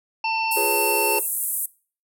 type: harmonic tone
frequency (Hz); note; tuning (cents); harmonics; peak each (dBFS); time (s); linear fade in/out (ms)
895; A5; +29; 1 / 3 / 5 / 6; -23 / -25 / -36 / -35; 0.24-1.19; 5
type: band-pass noise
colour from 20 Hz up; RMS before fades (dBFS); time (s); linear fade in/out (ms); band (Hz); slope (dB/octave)
pink; -26; 0.51-1.66; 5; 8800 to 15000; 48
type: chord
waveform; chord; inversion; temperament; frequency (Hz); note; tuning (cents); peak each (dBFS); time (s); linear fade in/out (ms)
triangle; C# dominant seventh; first; equal; 349.2 / 415.3 / 493.9 / 554.4; E#4 / G#4 / B4 / C#5; 0 / 0 / 0 / 0; -29 / -24 / -29 / -29; 0.56-1.2; 10
effects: noise-tail reverb RT60 0.4 s tail -22 dB re dry